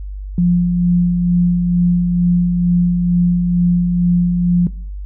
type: tone with tremolo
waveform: sine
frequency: 175.7 Hz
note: F3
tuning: 11 cents sharp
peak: -9 dBFS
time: 0.38-4.67 s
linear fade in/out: 2 ms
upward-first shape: sine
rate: 2.2 Hz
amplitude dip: 35%
effects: noise-tail reverb RT60 0.5 s tail -20 dB re dry + added 49 Hz sine -24 dBFS peak until 5.05 s